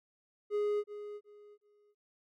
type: tone with echo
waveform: triangle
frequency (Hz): 415.3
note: G#4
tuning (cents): 0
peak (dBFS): -27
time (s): 0.5-0.84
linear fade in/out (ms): 50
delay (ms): 370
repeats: 3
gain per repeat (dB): -12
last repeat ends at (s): 1.95
effects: none